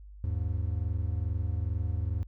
triangle tone pair together, 79.4 / 101.7 Hz, D#2 / G#2, +36 / -36 cents, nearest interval major third, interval 428 cents, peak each -28 / -30 dBFS, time 0.24-2.23 s, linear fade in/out 0 ms, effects added 50 Hz sine -45 dBFS peak until 2.27 s

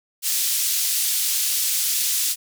white band-pass noise, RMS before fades -22 dBFS, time 0.22-2.36 s, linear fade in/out 50 ms, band 3600 to 15000 Hz, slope 12 dB/octave, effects none

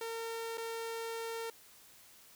sawtooth tone with dropouts, 456.4 Hz, A#4, 37 cents flat, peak -34 dBFS, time 0.01-1.5 s, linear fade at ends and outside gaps 2 ms, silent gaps 0.573-0.58 s, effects white hiss -59 dBFS RMS until 2.35 s

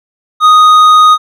sine tone with hard clipping, 1244.5 Hz, D#6, in tune, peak -3 dBFS, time 0.4-1.18 s, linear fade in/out 50 ms, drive 6 dB, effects none

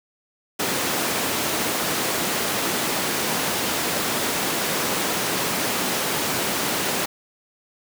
pink high-pass noise, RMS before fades -24 dBFS, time 0.59-7.06 s, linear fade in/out 10 ms, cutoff 220 Hz, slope 12 dB/octave, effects none

